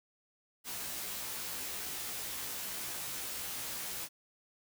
white noise with comb filter, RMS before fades -40 dBFS, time 0.64-4.09 s, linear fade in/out 50 ms, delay 16 ms, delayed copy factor +0.95, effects none

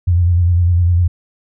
sine tone with vibrato, 87.31 Hz, F2, in tune, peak -9 dBFS, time 0.07-1.08 s, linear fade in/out 10 ms, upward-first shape sine, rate 9.9 Hz, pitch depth 55 cents each way, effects none

